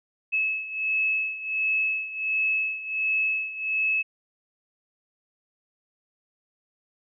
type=beating tone pair; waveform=sine; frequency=2591 / 2592.4 Hz; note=E7 / E7; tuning=-30 / -30 cents; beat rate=1.4 Hz; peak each=-25 / -29 dBFS; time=0.32-4.03 s; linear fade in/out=20 ms; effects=none